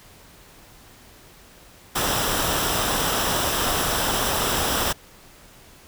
pink noise with comb filter, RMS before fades -23 dBFS, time 1.95-4.93 s, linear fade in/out 10 ms, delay 0.45 ms, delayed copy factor -0.5, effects pink hiss -49 dBFS RMS until 5.87 s

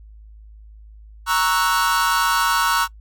45% pulse chord, F# dominant seventh, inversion first, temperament equal, 932.3 / 1108.7 / 1318.5 / 1480 Hz, A#5 / C#6 / E6 / F#6, 0 / 0 / 0 / 0 cents, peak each -22 dBFS, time 1.26-2.88 s, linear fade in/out 50 ms, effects noise-tail reverb RT60 0.1 s tail -23 dB re dry + added 53 Hz sine -40 dBFS peak until 3 s

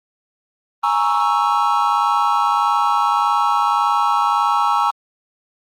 triangle chord, A# half-diminished seventh, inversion third, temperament equal, 830.6 / 932.3 / 1108.7 / 1318.5 Hz, G#5 / A#5 / C#6 / E6, 0 / 0 / 0 / 0 cents, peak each -18 dBFS, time 0.83-4.91 s, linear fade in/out 10 ms, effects Opus 24 kbps

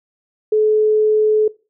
sine tone, 429.4 Hz, A4, 42 cents flat, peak -11 dBFS, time 0.52-1.48 s, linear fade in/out 5 ms, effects noise-tail reverb RT60 0.3 s tail -20 dB re dry

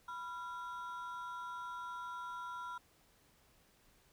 triangle ring-modulated tone, 1181 Hz, D6, 9 cents sharp, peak -37 dBFS, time 0.08-2.78 s, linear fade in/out 5 ms, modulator 195 Hz, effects pink hiss -69 dBFS RMS until 4.12 s

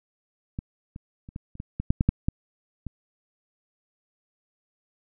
clicks, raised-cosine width 5 ms, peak -18 / -26 / -29 / -22 / -30 / -21 / -16 / -7 / -8 / -6 / -10 / -21 dBFS, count 12, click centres 0.589 / 0.961 / 1.289 / 1.361 / 1.554 / 1.601 / 1.8 / 1.905 / 2.009 / 2.09 / 2.285 / 2.867 s, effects none

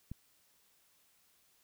click, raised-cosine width 5 ms, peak -29 dBFS, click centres 0.116 s, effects white hiss -70 dBFS RMS until 1.63 s

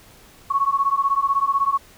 sine beating tone pair, 1100 / 1116 Hz, C#6 / C#6, -14 / +11 cents, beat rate 16 Hz, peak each -20 dBFS, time 0.5-1.78 s, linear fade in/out 10 ms, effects pink hiss -49 dBFS RMS until 1.97 s

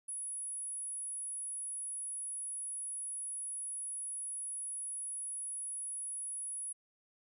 sine tone, 10240 Hz, D#9, 49 cents sharp, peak -38 dBFS, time 0.08-6.73 s, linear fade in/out 10 ms, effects none

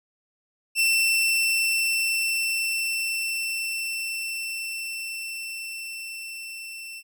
sawtooth tone with level ramp, 2686 Hz, E7, 32 cents sharp, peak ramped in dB -15 to -33 dBFS, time 0.75-7.03 s, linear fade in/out 50 ms, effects none

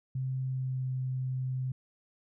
sine tone with pitch glide, 130.81 to 129.38 Hz, C3 to C3, 0 to -19 cents, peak -30 dBFS, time 0.15-1.72 s, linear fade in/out 5 ms, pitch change -19 cents, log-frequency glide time 0.41-0.89 s, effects none

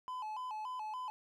triangle tone with vibrato, 932.3 Hz, A#5, in tune, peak -37 dBFS, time 0.08-1.1 s, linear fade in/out 0 ms, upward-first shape square, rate 3.5 Hz, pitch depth 140 cents each way, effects none

